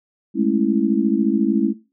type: chord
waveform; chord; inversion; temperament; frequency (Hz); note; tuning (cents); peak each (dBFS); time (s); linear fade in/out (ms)
sine; A major seventh; third; just; 206.2 / 220 / 275 / 330; G#3 / A3 / C#4 / E4; -12 / 0 / -14 / +2; -21; 0.34-1.74; 50
effects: noise-tail reverb RT60 0.3 s tail -18 dB re dry